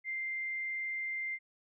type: tone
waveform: sine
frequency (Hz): 2093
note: C7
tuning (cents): 0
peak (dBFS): -34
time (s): 0.04-1.39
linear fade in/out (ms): 50
effects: none